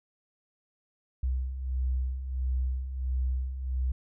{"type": "beating tone pair", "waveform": "sine", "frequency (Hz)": [62.9, 64.4], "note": ["B1", "C2"], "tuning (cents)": [32, -27], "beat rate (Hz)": 1.5, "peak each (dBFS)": [-35, -28], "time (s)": [1.23, 3.92], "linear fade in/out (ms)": 5, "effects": []}